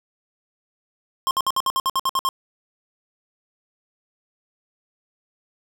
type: tone bursts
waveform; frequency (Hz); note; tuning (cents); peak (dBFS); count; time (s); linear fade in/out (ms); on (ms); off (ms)
square; 1064; C6; +29; -19; 11; 1.27-2.289; 0; 39; 59
effects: none